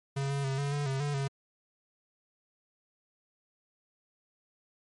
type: tone with pitch steps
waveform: square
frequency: 138 / 139.9 / 134.9 / 141.6 / 144.8 / 134.6 / 145.1 / 137.6 Hz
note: C#3 / C#3 / C#3 / C#3 / D3 / C3 / D3 / C#3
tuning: -7 / +16 / -47 / +37 / -24 / +49 / -21 / -12 cents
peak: -30 dBFS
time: 0.16-1.28 s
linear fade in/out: 10 ms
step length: 140 ms
effects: MP3 48 kbps